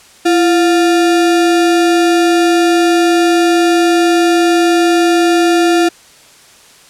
sine tone with sample-and-hold, 338.1 Hz, E4, 44 cents sharp, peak -7 dBFS, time 0.25-5.89 s, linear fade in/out 10 ms, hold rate 1050 Hz, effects white hiss -42 dBFS RMS until 6.89 s + low-pass 9000 Hz 12 dB/octave

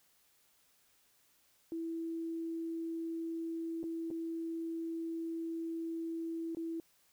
sine tone with dropouts, 329.6 Hz, E4, in tune, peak -36 dBFS, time 1.72-6.8 s, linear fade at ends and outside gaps 1 ms, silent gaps 3.831-3.839 / 4.104-4.111 / 6.549-6.57 s, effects white hiss -70 dBFS RMS until 7.12 s

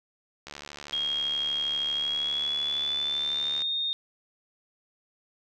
click train, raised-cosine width 0.2 ms, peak -22 dBFS, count 230, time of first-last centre 0.47-3.62 s, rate 72.7 Hz
sine tone with pitch glide, 3257 to 3677 Hz, G#7 to A#7, -34 to -24 cents, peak -26 dBFS, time 0.93-3.93 s, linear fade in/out 0 ms, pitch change +210 cents, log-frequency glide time 1.93-3.68 s
effects none

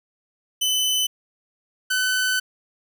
sawtooth tone pair in turn, 3021 / 1510.5 Hz, F#7 / F#6, +35 / +35 cents, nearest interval octave, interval 1200 cents, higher first, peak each -16 dBFS, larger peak neither, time 0.61-1.07 / 1.9-2.4 s, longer second, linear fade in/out 10 ms, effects none

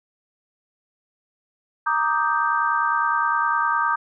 sine chord, Eb major seventh, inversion second, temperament equal, 932.3 / 1174.7 / 1244.5 / 1568 Hz, Bb5 / D6 / Eb6 / G6, 0 / 0 / 0 / 0 cents, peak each -24 dBFS, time 1.86-3.96 s, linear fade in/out 10 ms, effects none

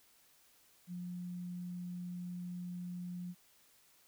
sine tone, 177.8 Hz, F3, 31 cents sharp, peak -40 dBFS, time 0.87-3.35 s, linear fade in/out 50 ms, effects white hiss -67 dBFS RMS until 4.07 s

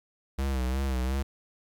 square tone with vibrato, 65.5 Hz, C2, 2 cents sharp, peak -27 dBFS, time 0.38-1.23 s, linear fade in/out 10 ms, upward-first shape sine, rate 2.8 Hz, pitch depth 76 cents each way, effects 11-bit

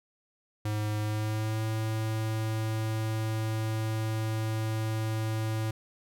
square tone with pitch glide, 106.2 to 110.14 Hz, G#2 to A2, +39 to +2 cents, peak -29 dBFS, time 0.65-5.71 s, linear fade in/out 5 ms, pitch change +63 cents, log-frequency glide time 1-1.63 s, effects none

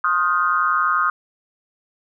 sine tone cluster, 1064 / 1244 / 1415 / 1544 Hz, C6 / D#6 / F6 / G6, +29 / -1 / +22 / -27 cents, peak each -24 / -18 / -22 / -27 dBFS, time 0.04-1.1 s, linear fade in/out 2 ms, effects none

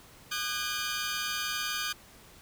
15% pulse tone cluster, 1216 / 1501 / 1628 Hz, D#6 / F#6 / G#6, -40 / +24 / -35 cents, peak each -29 dBFS, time 0.31-1.93 s, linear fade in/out 10 ms, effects pink hiss -54 dBFS RMS until 2.41 s

